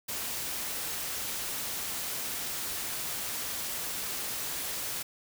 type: noise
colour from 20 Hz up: white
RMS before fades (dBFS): -35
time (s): 0.08-5.03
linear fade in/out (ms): 10
effects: none